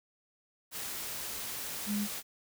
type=tone in noise; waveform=sine; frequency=206.3 Hz; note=G#3; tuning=11 cents flat; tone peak=-30 dBFS; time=1.86-2.08 s; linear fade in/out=50 ms; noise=white; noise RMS=-39 dBFS; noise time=0.71-2.23 s; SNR=+6 dB; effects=none